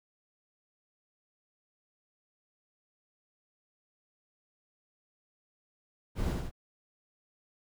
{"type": "noise with echo", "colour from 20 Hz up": "brown", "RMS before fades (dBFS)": -31, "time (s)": [6.15, 6.36], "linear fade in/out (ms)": 50, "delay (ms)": 77, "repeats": 2, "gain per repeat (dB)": -3, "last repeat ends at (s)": 6.514, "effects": []}